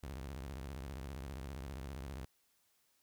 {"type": "tone with vibrato", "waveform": "sawtooth", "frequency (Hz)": 67.1, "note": "C2", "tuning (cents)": 44, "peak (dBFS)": -39, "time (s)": [0.03, 2.25], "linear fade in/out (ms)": 0, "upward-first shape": "sine", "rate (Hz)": 15, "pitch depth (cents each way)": 260, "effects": ["white hiss -75 dBFS RMS until 3.02 s"]}